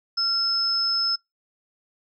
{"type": "tone pair together", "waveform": "sine", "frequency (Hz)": [1375, 5205], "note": ["F6", "E8"], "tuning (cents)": [-27, -23], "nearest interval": "octave + major seventh", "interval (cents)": 2304, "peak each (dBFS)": [-31, -21], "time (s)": [0.17, 1.16], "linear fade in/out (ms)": 10, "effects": ["noise-tail reverb RT60 0.2 s tail -26 dB re dry"]}